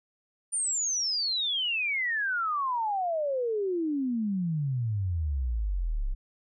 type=exponential sweep; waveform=sine; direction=down; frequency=9280 to 31 Hz; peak=-26 dBFS; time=0.52-6.15 s; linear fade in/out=20 ms; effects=none